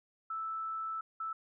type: tone bursts at uneven times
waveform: sine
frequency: 1317 Hz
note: E6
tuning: 2 cents flat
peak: -35 dBFS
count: 2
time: 0.3-1.01 / 1.2-1.33 s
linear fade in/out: 5 ms
effects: none